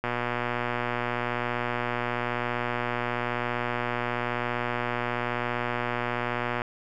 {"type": "click train", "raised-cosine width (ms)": 0.5, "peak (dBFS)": -13, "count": 797, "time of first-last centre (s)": [0.04, 6.619], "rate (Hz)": 121, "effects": []}